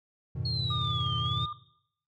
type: chord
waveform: triangle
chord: F half-diminished seventh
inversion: none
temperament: equal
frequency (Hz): 87.31 / 103.83 / 123.47 / 155.56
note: F2 / Ab2 / Cb3 / Eb3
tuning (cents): 0 / 0 / 0 / 0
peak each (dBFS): -35 / -36 / -31 / -35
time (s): 0.35-1.46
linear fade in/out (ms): 10
type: exponential two-way sweep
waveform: sine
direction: down then up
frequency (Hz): 4339 to 3089 to 3720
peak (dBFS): -31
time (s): 0.45-1.46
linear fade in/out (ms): 5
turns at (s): 1.16
type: tone with vibrato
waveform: sine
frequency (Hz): 1202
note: D6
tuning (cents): +40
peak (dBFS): -34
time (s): 0.7-1.53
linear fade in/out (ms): 5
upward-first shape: sine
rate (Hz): 5.6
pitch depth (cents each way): 9
effects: noise-tail reverb RT60 0.7 s tail -17 dB re dry + tanh soft clip ceiling -17 dBFS